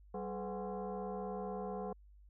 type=tone with frequency modulation; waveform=sine; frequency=116.54 Hz; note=A#2; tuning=in tune; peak=-38 dBFS; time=0.14-1.93 s; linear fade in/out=5 ms; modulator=309 Hz; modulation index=2.4; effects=added 50 Hz sine -57 dBFS peak until 2.29 s